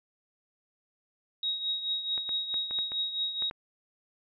sine tone with tremolo, 3788 Hz, A#7, 27 cents sharp, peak -26 dBFS, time 1.43-3.5 s, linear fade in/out 2 ms, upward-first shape triangle, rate 4.6 Hz, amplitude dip 70%
clicks, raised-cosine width 0.5 ms, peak -28 dBFS, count 8, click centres 2.178 / 2.292 / 2.542 / 2.71 / 2.788 / 2.919 / 3.423 / 3.511 s
effects none

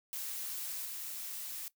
blue noise with level steps, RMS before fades -40 / -42 dBFS, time 0.13-1.68 s, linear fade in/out 0 ms, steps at 0.85 s, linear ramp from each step 5 ms, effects noise-tail reverb RT60 0.1 s tail -18 dB re dry

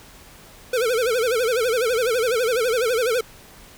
square tone with vibrato, 474.3 Hz, A#4, 30 cents sharp, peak -19 dBFS, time 0.73-3.21 s, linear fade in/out 5 ms, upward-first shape sine, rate 12 Hz, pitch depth 150 cents each way, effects pink hiss -46 dBFS RMS until 3.77 s

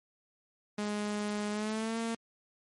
sawtooth tone with pitch glide, 208.3 to 228.5 Hz, G#3 to A#3, +5 to -34 cents, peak -28 dBFS, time 0.78-2.15 s, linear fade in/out 5 ms, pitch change +161 cents, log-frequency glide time 1.51-1.98 s, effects MP3 48 kbps

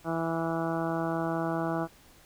harmonic tone with a mistuned harmonic, 164.81 Hz, E3, in tune, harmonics 1 / 2 / 3 / 4 / 5 / 6 / 7 / 8 / 9, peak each -34 / -32 / -39 / -34 / -37 / -42 / -40 / -42 / -42 dBFS, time 0.04-1.88 s, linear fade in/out 50 ms, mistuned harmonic 9, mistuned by -26 cents, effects pink hiss -57 dBFS RMS until 2.25 s

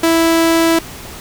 sawtooth tone, 329.6 Hz, E4, in tune, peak -6 dBFS, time 0.03-0.79 s, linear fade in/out 5 ms, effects pink hiss -32 dBFS RMS until 1.2 s

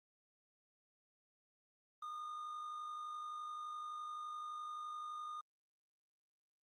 triangle tone with amplitude modulation, 1222 Hz, D#6, 32 cents flat, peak -40 dBFS, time 2.02-5.41 s, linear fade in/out 5 ms, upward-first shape sine, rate 51.7 Hz, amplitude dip 35%, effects Opus 24 kbps

